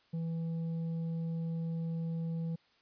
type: tone with tanh clipping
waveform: sine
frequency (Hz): 164.81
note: E3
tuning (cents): 0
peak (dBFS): -34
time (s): 0.13-2.56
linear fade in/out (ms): 10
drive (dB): 5
effects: white hiss -68 dBFS RMS until 2.81 s + resampled to 11025 Hz